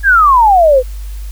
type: exponential sweep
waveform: sine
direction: down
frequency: 1687 to 488.2 Hz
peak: -4 dBFS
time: 0.03-0.83 s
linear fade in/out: 50 ms
effects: added 50 Hz sine -21 dBFS peak until 1.31 s + white hiss -41 dBFS RMS until 1.31 s